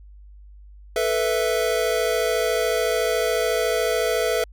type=chord; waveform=square; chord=A suspended second; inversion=none; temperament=equal; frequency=440 / 493.9 / 659.3 Hz; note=A4 / B4 / E5; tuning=0 / 0 / 0 cents; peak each=-25 dBFS; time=0.96-4.44 s; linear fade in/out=2 ms; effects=added 50 Hz sine -42 dBFS peak until 4.52 s